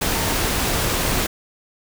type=tone in noise; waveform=sine; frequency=916 Hz; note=A#5; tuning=31 cents flat; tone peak=-32 dBFS; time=0.12-0.36 s; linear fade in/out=10 ms; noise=pink; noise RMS=-21 dBFS; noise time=0.01-1.27 s; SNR=-14 dB; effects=none